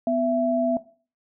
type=tone pair together; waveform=sine; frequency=249.5 / 666 Hz; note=B3 / E5; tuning=+18 / +18 cents; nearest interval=octave + perfect fourth; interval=1700 cents; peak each=-24 / -21 dBFS; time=0.07-0.77 s; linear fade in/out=2 ms; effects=noise-tail reverb RT60 0.4 s tail -17 dB re dry